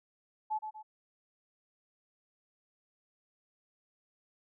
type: tone with echo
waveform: sine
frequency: 862 Hz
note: A5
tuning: 36 cents flat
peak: -30 dBFS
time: 0.5-0.59 s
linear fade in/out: 20 ms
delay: 120 ms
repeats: 2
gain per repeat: -7 dB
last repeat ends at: 0.83 s
effects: none